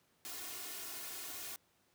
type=noise with comb filter; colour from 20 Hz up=white; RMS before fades=-45 dBFS; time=0.25-1.56 s; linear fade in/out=0 ms; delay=2.8 ms; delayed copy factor=+0.8; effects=pink hiss -73 dBFS RMS until 1.94 s + high-pass 100 Hz 12 dB/octave